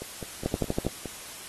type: two click trains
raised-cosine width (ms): 2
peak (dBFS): -12 / -22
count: 6 / 6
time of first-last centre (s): 0.46-0.867 / 0.02-1.057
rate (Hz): 12.3 / 4.82
effects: white hiss -42 dBFS RMS until 1.48 s + AAC 32 kbps